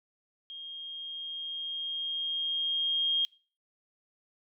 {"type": "tone with level ramp", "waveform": "sine", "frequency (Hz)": 3233, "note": "G#7", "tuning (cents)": -47, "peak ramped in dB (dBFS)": [-40, -24], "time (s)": [0.5, 3.25], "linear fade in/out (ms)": 0, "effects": ["noise-tail reverb RT60 0.4 s tail -24 dB re dry"]}